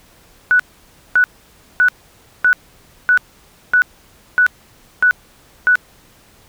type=tone bursts; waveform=sine; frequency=1480 Hz; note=F#6; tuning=in tune; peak=-8 dBFS; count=9; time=0.51-5.755 s; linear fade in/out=0 ms; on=85 ms; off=560 ms; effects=pink hiss -49 dBFS RMS until 6.48 s